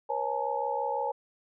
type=tone cluster; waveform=sine; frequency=482.5 / 548 / 843 / 909 Hz; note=B4 / C#5 / G#5 / A#5; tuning=-40 / -20 / +26 / -44 cents; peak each=-35 / -34 / -31 / -35 dBFS; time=0.09-1.12 s; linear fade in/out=10 ms; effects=none